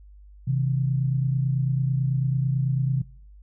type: tone pair together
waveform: sine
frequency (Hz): 130.81 / 159.89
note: C3 / D#3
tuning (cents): 0 / +47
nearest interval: minor third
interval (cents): 347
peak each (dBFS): -21 / -28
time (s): 0.47-3.02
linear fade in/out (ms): 10
effects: noise-tail reverb RT60 0.6 s tail -23 dB re dry + added 50 Hz sine -45 dBFS peak until 3.42 s